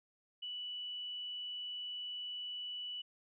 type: tone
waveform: sine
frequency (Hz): 2960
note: F#7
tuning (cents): 0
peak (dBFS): -40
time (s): 0.42-3.02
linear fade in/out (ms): 10
effects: none